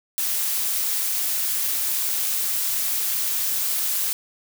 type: noise with amplitude modulation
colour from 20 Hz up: blue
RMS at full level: -22 dBFS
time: 0.18-4.13 s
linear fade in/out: 0 ms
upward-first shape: sine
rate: 198 Hz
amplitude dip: 40%
effects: none